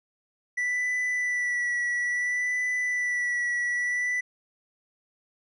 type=tone with vibrato; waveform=triangle; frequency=1965 Hz; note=B6; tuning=9 cents flat; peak=-23 dBFS; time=0.57-4.21 s; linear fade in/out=10 ms; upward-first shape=sine; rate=0.59 Hz; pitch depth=24 cents each way; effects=resampled to 24000 Hz